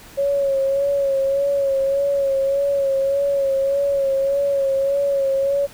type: tone with vibrato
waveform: sine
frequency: 552 Hz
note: C#5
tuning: 7 cents flat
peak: -16 dBFS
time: 0.17-5.67 s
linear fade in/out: 20 ms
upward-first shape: sine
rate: 1.7 Hz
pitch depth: 36 cents each way
effects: pink hiss -43 dBFS RMS until 5.73 s